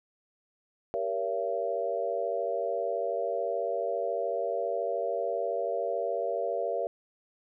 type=chord; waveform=sine; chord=G diminished seventh; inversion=none; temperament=just; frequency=392 / 470.4 / 564.5 / 677.4 Hz; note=G4 / Bb4 / Db5 / Fb5; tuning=0 / +16 / +31 / +47 cents; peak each=-37 / -33 / -33 / -32 dBFS; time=0.94-6.87 s; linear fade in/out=0 ms; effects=none